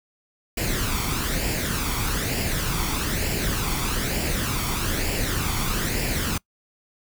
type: noise with flanger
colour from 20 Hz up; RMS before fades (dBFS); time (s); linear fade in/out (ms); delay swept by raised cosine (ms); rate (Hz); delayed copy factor
pink; -25; 0.57-6.38; 5; 0.4 to 0.9; 1.1; +0.55
effects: noise-tail reverb RT60 0.1 s tail -24 dB re dry